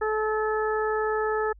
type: harmonic tone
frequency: 432.1 Hz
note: A4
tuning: 31 cents flat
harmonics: 1 / 2 / 3 / 4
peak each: -25 / -31 / -31 / -33 dBFS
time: 0.01-1.53 s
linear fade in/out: 10 ms
effects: added 50 Hz sine -48 dBFS peak until 1.59 s